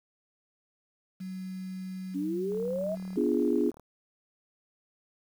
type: tone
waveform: sine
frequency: 187 Hz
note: F#3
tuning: 19 cents sharp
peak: -35 dBFS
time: 1.2-3.18 s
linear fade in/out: 10 ms
type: exponential sweep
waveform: sine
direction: up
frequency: 273.7 to 664 Hz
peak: -29 dBFS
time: 2.14-2.96 s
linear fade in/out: 20 ms
type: click train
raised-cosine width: 1 ms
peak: -37 dBFS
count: 49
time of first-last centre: 2.52-3.797 s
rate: 37.6 Hz
type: chord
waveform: sine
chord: B diminished seventh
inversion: none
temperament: equal with one note detuned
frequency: 246.9 / 293.7 / 345.8 / 415.3 Hz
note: B3 / D4 / F4 / Ab4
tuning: 0 / 0 / -17 / 0 cents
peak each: -29 dBFS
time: 3.16-3.71 s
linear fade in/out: 20 ms
effects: 9-bit